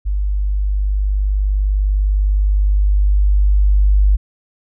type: tone with level ramp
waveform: sine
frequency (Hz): 49.85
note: G1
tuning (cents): +30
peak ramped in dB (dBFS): -15 to -8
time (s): 0.05-4.17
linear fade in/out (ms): 20
effects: none